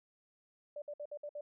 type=tone bursts; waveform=sine; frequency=587.3 Hz; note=D5; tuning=in tune; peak=-40 dBFS; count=6; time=0.76-1.41 s; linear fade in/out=5 ms; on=60 ms; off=58 ms; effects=none